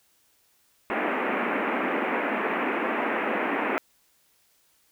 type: band-pass noise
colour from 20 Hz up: pink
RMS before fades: -27 dBFS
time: 0.9-3.78 s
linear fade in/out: 0 ms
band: 220 to 2500 Hz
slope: 48 dB/octave
effects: white hiss -65 dBFS RMS until 4.91 s